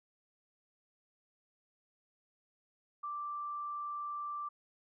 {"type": "tone", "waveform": "sine", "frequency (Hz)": 1174.7, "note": "D6", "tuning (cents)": 0, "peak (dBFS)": -37, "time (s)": [3.03, 4.49], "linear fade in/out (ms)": 10, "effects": []}